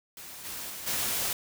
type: noise with level steps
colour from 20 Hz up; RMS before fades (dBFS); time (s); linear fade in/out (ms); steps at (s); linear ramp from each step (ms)
white; -44 / -38 / -40 / -30; 0.17-1.33; 2; 0.44 / 0.69 / 0.86; 20
effects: none